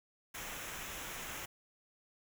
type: noise with comb filter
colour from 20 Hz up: pink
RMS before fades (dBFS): -44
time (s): 0.34-1.46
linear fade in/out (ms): 10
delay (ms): 0.22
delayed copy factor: -0.6
effects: none